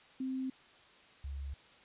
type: tone pair in turn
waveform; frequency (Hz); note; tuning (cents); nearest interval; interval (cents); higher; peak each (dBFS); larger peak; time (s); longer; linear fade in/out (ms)
sine; 261.6 / 69.29; C4 / C#2; 0 / 0; octave + major seventh; 2300; first; -34 / -38; first; 0.2-0.5 / 1.24-1.54; neither; 5
effects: white hiss -60 dBFS RMS until 1.84 s + resampled to 8000 Hz